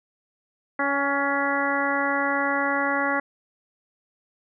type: harmonic tone with a mistuned harmonic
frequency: 280.6 Hz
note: C#4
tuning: 21 cents sharp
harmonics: 1 / 2 / 3 / 4 / 5 / 6 / 7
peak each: -29 / -29 / -29 / -29 / -29 / -29 / -29 dBFS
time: 0.79-3.2 s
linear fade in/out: 5 ms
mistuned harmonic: 3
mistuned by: -17 cents
effects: none